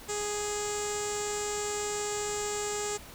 sawtooth tone with low-pass filter, 415.3 Hz, G#4, in tune, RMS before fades -33 dBFS, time 0.08-2.98 s, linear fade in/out 20 ms, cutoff 7400 Hz, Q 8.6, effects pink hiss -48 dBFS RMS until 3.14 s

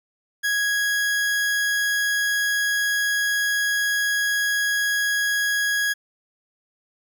40% pulse tone, 1658 Hz, G#6, 3 cents flat, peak -19 dBFS, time 0.43-5.94 s, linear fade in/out 20 ms, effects none

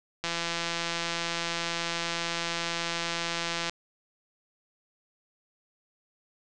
click train, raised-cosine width 0.2 ms, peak -13 dBFS, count 585, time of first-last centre 0.24-3.696 s, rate 169 Hz, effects resampled to 22050 Hz + 9-bit

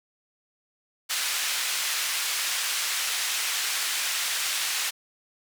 pink band-pass noise, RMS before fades -28 dBFS, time 1.09-4.91 s, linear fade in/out 20 ms, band 1900 to 12000 Hz, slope 12 dB/octave, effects none

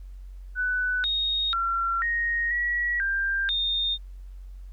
sine tone with pitch steps, 1494 / 3729 / 1364 / 1869 / 1925 / 1587 / 3656 Hz, F#6 / A#7 / F6 / A#6 / B6 / G6 / A#7, +16 / 0 / -41 / +4 / -45 / +21 / -34 cents, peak -23 dBFS, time 0.55-3.98 s, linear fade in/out 50 ms, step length 490 ms, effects added 46 Hz sine -38 dBFS peak until 4.72 s + pink hiss -67 dBFS RMS until 4.72 s

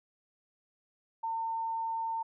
sine tone, 905 Hz, A5, 48 cents sharp, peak -31 dBFS, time 1.23-2.23 s, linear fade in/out 10 ms, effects none

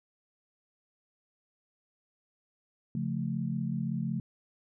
sine chord, Db augmented, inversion none, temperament equal, 138.59 / 174.61 / 220 Hz, Db3 / F3 / A3, 0 / 0 / 0 cents, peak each -34 dBFS, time 2.95-4.2 s, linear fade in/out 2 ms, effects none

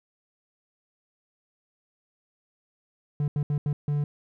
triangle tone bursts at uneven times, 146.1 Hz, D3, 9 cents flat, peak -21 dBFS, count 5, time 3.2-3.28 / 3.36-3.43 / 3.5-3.58 / 3.66-3.73 / 3.88-4.04 s, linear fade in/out 2 ms, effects none

